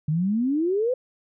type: exponential sweep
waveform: sine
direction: up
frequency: 146.83 to 523.3 Hz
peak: -20 dBFS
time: 0.08-0.94 s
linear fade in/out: 5 ms
effects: none